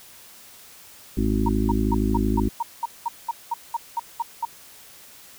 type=harmonic tone; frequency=52.9 Hz; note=G#1; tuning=33 cents sharp; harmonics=1 / 2 / 4 / 5 / 6 / 7; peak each=-24 / -28 / -25 / -26 / -29 / -30 dBFS; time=1.17-2.49 s; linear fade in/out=5 ms
type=tone bursts; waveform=sine; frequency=932.3 Hz; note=A#5; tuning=in tune; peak=-21 dBFS; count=14; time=1.46-4.452 s; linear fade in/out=5 ms; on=28 ms; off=200 ms
effects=white hiss -47 dBFS RMS until 5.38 s